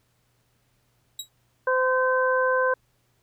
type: tone with exponential decay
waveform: 25% pulse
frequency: 3845 Hz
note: B7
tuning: 47 cents flat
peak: -24 dBFS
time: 1.19-1.29 s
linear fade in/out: 5 ms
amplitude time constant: 20 ms
type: harmonic tone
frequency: 514 Hz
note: C5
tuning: 31 cents flat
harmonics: 1 / 2 / 3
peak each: -22 / -25 / -25 dBFS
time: 1.67-2.74 s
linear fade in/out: 5 ms
effects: added 120 Hz sine -69 dBFS peak until 3.22 s + pink hiss -69 dBFS RMS until 3.22 s